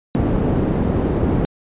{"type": "low-pass noise", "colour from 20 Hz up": "white", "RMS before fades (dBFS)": -18, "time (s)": [0.15, 1.45], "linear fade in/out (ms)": 0, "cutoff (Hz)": 300, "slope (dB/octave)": 12, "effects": ["resampled to 8000 Hz"]}